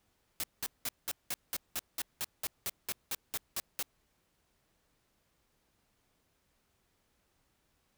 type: noise bursts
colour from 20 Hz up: white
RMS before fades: -35 dBFS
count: 16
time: 0.4-3.826 s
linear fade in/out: 0 ms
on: 36 ms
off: 190 ms
effects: pink hiss -75 dBFS RMS until 7.97 s